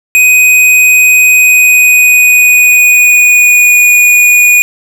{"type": "tone with pitch glide", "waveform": "square", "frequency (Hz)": [2500, 2458], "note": ["D#7", "D#7"], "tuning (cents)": [8, -22], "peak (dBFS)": -3, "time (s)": [0.15, 4.62], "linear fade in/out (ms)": 0, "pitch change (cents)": -30, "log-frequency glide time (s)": [1.39, 3.85], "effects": []}